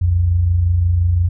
sine tone pair together, 62.15 / 87.9 Hz, B1 / F2, +12 / +12 cents, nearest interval tritone, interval 600 cents, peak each -22 / -12 dBFS, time 0.01-1.29 s, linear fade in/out 10 ms, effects none

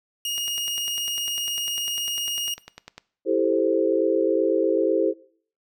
sawtooth tone, 2861 Hz, F7, 41 cents sharp, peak -22 dBFS, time 0.25-2.54 s, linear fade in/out 2 ms
click train, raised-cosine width 0.2 ms, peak -21 dBFS, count 27, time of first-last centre 0.38-2.98 s, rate 10 Hz
sine chord, A minor seventh, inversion second, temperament equal, 329.6 / 392 / 440 / 523.3 Hz, E4 / G4 / A4 / C5, 0 / 0 / 0 / 0 cents, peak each -24 dBFS, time 3.25-5.14 s, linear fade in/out 50 ms
effects noise-tail reverb RT60 0.5 s tail -20 dB re dry

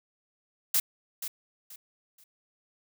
blue noise with echo, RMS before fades -24 dBFS, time 0.74-0.8 s, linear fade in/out 5 ms, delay 480 ms, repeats 3, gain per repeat -11 dB, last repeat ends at 2.24 s, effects none

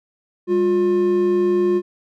triangle tone pair together, 200 / 356 Hz, G3 / F4, +35 / +33 cents, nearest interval minor seventh, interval 998 cents, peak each -22 / -13 dBFS, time 0.47-1.82 s, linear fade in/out 50 ms, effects none

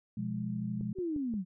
sine chord, F diminished, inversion second, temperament equal, 123.47 / 174.61 / 207.7 Hz, Cb3 / F3 / Ab3, 0 / 0 / 0 cents, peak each -38 / -39 / -35 dBFS, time 0.17-0.93 s, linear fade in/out 5 ms
click train, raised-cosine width 3 ms, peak -31 dBFS, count 4, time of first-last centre 0.81-1.339 s, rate 5.67 Hz
sine linear sweep, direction down, 385.7 to 172 Hz, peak -31 dBFS, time 0.95-1.45 s, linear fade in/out 50 ms
effects none

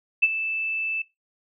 sine tone with ADSR envelope, 2637 Hz, E7, in tune, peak -12 dBFS, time 0.22-1.02 s, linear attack 14 ms, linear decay 36 ms, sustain -13 dB, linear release 5 ms, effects noise-tail reverb RT60 0.2 s tail -19 dB re dry

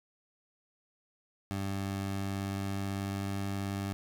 20% pulse tone with pitch glide, 98 to 98.68 Hz, G2 to G2, 0 to +12 cents, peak -28 dBFS, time 1.51-3.93 s, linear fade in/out 0 ms, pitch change +12 cents, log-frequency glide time 2.07-3.44 s, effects none

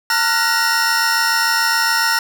45% pulse tone cluster, 906 / 1382 / 1469 / 1884 / 5360 Hz, A#5 / F6 / F#6 / A#6 / E8, -50 / -19 / -13 / +18 / +28 cents, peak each -21 dBFS, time 0.1-2.19 s, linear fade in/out 2 ms, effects 8-bit

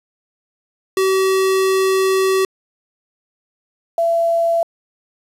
square / sine tone pair in turn, 381.4 / 672 Hz, G4 / E5, -47 / +33 cents, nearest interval minor seventh, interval 980 cents, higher second, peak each -14 / -13 dBFS, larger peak second, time 0.97-2.45 / 3.98-4.63 s, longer first, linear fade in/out 2 ms, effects resampled to 32000 Hz + 7-bit

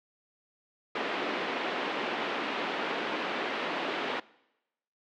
pink band-pass noise, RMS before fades -33 dBFS, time 0.95-4.2 s, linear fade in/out 5 ms, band 270 to 3300 Hz, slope 24 dB/octave, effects noise-tail reverb RT60 0.9 s tail -22 dB re dry

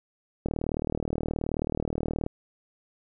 click train, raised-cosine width 2 ms, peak -15 dBFS, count 71, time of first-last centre 0.46-2.264 s, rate 38.8 Hz, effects none

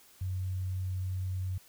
sine tone, 93 Hz, F#2, 9 cents sharp, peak -31 dBFS, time 0.21-1.58 s, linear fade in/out 5 ms, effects white hiss -59 dBFS RMS until 1.68 s

